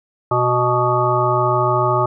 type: harmonic tone with a mistuned harmonic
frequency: 123.47 Hz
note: B2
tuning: in tune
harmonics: 1 / 3 / 5 / 7 / 9 / 10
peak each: -21 / -21 / -21 / -21 / -21 / -21 dBFS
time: 0.31-2.06 s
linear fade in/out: 5 ms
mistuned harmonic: 9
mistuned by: +16 cents
effects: none